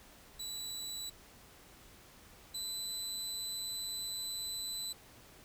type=tone pair in turn; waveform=25% pulse; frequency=3951 / 4002 Hz; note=B7 / B7; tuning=0 / +22 cents; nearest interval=unison; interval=22 cents; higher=second; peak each=-36 / -33 dBFS; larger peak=second; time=0.39-1.1 / 2.54-4.93 s; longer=second; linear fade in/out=10 ms; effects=pink hiss -58 dBFS RMS until 5.44 s